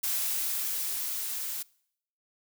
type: noise with level ramp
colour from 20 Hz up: blue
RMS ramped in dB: -29 to -35 dBFS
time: 0.03-1.63 s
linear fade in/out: 10 ms
effects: noise-tail reverb RT60 0.7 s tail -24 dB re dry